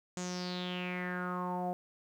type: tone with low-pass filter sweep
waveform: sawtooth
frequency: 180 Hz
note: F#3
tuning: 47 cents flat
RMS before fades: -37 dBFS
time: 0.17-1.73 s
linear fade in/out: 0 ms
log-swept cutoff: 7200 to 670 Hz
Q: 6.2
effects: 11-bit